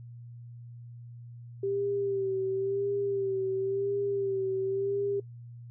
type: tone with vibrato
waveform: sine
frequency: 392 Hz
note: G4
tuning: in tune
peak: -27 dBFS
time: 1.63-5.2 s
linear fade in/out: 5 ms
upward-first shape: sine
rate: 0.95 Hz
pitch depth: 42 cents each way
effects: noise-tail reverb RT60 0.1 s tail -21 dB re dry + added 119 Hz sine -43 dBFS peak until 5.7 s